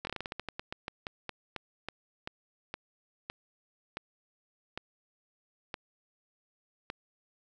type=slowing click train; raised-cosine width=0.3 ms; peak=-20 dBFS; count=24; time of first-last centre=0.05-6.901 s; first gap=21 ms; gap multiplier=1.2; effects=none